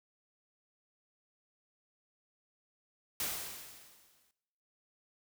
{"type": "noise with exponential decay", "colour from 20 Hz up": "white", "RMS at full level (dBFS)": -34, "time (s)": [3.2, 4.31], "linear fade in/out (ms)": 2, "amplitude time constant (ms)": 240, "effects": ["noise-tail reverb RT60 1.0 s tail -19 dB re dry"]}